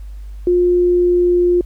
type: tone with pitch glide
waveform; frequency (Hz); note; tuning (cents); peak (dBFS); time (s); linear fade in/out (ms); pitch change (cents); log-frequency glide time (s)
sine; 355.2 to 353; F4 to F4; +29 to +19; -10; 0.47-1.61; 2; -10; 0.59-1.4
effects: added 50 Hz sine -28 dBFS peak until 1.65 s + pink hiss -55 dBFS RMS until 1.65 s